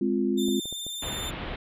sine chord, F minor, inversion first, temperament equal, 207.7 / 261.6 / 349.2 Hz, Ab3 / C4 / F4, 0 / 0 / 0 cents, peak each -27 / -27 / -27 dBFS, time 0.01-0.6 s, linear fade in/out 5 ms
sawtooth tone with vibrato, 3581 Hz, A7, 30 cents sharp, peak -30 dBFS, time 0.37-1.31 s, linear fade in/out 20 ms, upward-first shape sine, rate 18 Hz, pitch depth 17 cents each way
clicks, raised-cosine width 2 ms, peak -27 dBFS, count 6, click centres 0.484 / 0.656 / 0.726 / 0.866 / 1.071 / 1.337 s
pink low-pass noise, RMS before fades -35 dBFS, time 1.02-1.56 s, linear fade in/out 5 ms, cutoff 3700 Hz, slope 48 dB/octave
effects none

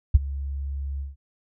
sine tone with ADSR envelope, 69.3 Hz, C#2, in tune, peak -7 dBFS, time 0.14-1.16 s, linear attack 11 ms, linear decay 25 ms, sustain -20 dB, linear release 160 ms, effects none

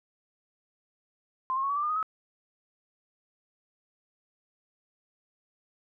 sine tone with pitch steps, 1041 / 1072.7 / 1105.5 / 1139.2 / 1173.9 / 1209.7 / 1246.6 / 1284.6 Hz, C6 / C6 / C#6 / C#6 / D6 / D#6 / D#6 / E6, -9 / +43 / -5 / +47 / -1 / -49 / +3 / -45 cents, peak -26 dBFS, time 1.5-2.028 s, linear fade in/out 0 ms, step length 66 ms, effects none

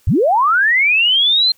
sine linear sweep, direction up, 52 to 4186 Hz, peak -10 dBFS, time 0.07-1.52 s, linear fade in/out 5 ms, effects white hiss -55 dBFS RMS until 1.57 s

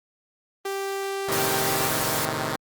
sawtooth tone, 392 Hz, G4, in tune, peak -23 dBFS, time 0.65-1.88 s, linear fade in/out 5 ms
5% pulse chord, A diminished, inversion none, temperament equal, 110 / 130.81 / 155.56 Hz, A2 / C3 / Eb3, 0 / 0 / 0 cents, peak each -20 / -19 / -18 dBFS, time 1.28-2.56 s, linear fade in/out 5 ms
white noise, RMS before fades -28 dBFS, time 1.32-2.25 s, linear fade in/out 0 ms
effects Opus 32 kbps

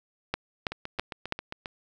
two click trains, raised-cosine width 0.3 ms, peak -19 / -11 dBFS, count 8 / 4, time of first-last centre 0.72-1.658 / 0.34-1.324 s, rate 7.46 / 3.05 Hz, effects none

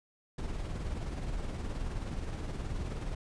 brown noise with tremolo, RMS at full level -34 dBFS, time 0.38-3.15 s, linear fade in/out 5 ms, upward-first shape triangle, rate 19 Hz, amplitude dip 50%, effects resampled to 22050 Hz

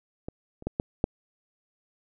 clicks, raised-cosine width 2 ms, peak -21 / -30 / -15 / -12 / -8 dBFS, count 5, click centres 0.285 / 0.624 / 0.67 / 0.799 / 1.041 s, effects none

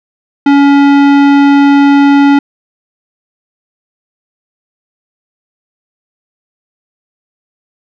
sine tone with tanh clipping, 281.9 Hz, C#4, 29 cents sharp, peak -5 dBFS, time 0.46-2.39 s, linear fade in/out 5 ms, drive 18 dB, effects none

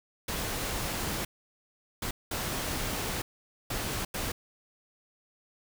pink noise bursts at uneven times, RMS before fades -33 dBFS, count 5, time 0.28-1.25 / 2.02-2.11 / 2.31-3.22 / 3.7-4.05 / 4.14-4.32 s, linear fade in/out 5 ms, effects none

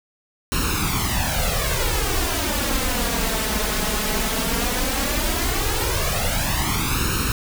pink noise with flanger, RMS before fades -22 dBFS, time 0.52-7.32 s, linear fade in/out 0 ms, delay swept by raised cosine 0.73 to 4.73 ms, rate 0.15 Hz, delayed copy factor +0.8, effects none

